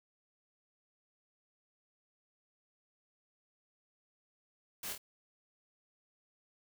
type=noise with echo; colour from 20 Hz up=white; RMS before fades=-42 dBFS; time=4.83-4.93 s; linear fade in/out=5 ms; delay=25 ms; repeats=2; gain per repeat=-4 dB; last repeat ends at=4.98 s; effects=none